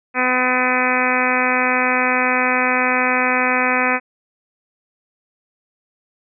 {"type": "harmonic tone with a mistuned harmonic", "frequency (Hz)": 252.8, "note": "B3", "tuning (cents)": 41, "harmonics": [1, 2, 3, 4, 5, 6, 7, 8, 9, 10], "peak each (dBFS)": [-24, -24, -24, -24, -24, -24, -24, -24, -24, -24], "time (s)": [0.14, 4], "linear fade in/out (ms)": 50, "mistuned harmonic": 10, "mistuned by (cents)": -15, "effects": []}